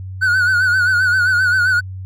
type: tone with vibrato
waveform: triangle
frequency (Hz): 1480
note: F#6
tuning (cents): 0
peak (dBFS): -10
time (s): 0.21-1.81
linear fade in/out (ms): 20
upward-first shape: sine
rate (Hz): 7.6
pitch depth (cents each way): 69
effects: added 94 Hz sine -26 dBFS peak until 2.05 s